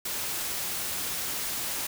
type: noise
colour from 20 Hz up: white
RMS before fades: -32 dBFS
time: 0.05-1.87 s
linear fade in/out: 5 ms
effects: none